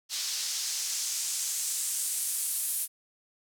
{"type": "noise with band-pass filter sweep", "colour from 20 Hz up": "white", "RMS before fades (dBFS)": -32, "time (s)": [0.09, 2.88], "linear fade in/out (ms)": 50, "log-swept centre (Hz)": [4800, 11000], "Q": 1.6, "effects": []}